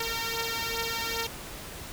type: beating tone pair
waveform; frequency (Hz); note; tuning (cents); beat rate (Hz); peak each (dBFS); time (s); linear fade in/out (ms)
5% pulse; 456.8 / 459.3; A#4 / A#4; -35 / -26; 2.5; -21; 0-1.27; 5
effects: pink hiss -41 dBFS RMS until 1.92 s